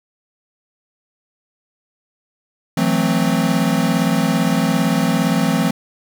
square chord, F# half-diminished seventh, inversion third, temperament equal with one note detuned, 164.81 / 182.45 / 220 / 261.6 Hz, E3 / F#3 / A3 / C4, 0 / -24 / 0 / 0 cents, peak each -21 dBFS, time 2.77-5.71 s, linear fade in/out 5 ms, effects none

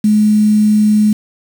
sine tone with quantisation, 212.2 Hz, G#3, 38 cents sharp, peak -7 dBFS, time 0.04-1.13 s, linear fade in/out 5 ms, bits 5, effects none

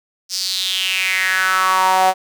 sawtooth tone with high-pass filter sweep, 187.5 Hz, F#3, 23 cents sharp, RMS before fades -17 dBFS, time 0.29-2.14 s, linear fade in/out 50 ms, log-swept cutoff 5400 to 690 Hz, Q 5.1, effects none

